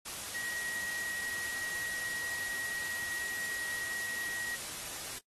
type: tone in noise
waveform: sine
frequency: 1900 Hz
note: A#6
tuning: 33 cents sharp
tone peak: -38 dBFS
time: 0.34-4.56 s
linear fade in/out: 10 ms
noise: white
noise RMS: -41 dBFS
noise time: 0.05-5.19 s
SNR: 0 dB
effects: noise-tail reverb RT60 0.1 s tail -18 dB re dry + AAC 32 kbps